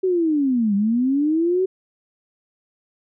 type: linear two-way sweep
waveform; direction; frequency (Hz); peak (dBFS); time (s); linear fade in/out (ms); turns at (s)
sine; down then up; 382.5 to 195.5 to 382.5; -16; 0.03-1.66; 10; 0.75
effects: none